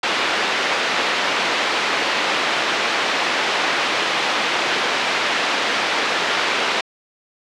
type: band-pass noise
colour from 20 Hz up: white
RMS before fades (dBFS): -20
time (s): 0.03-6.81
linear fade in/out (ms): 5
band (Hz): 320 to 2900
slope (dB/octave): 12
effects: low-pass 6000 Hz 12 dB/octave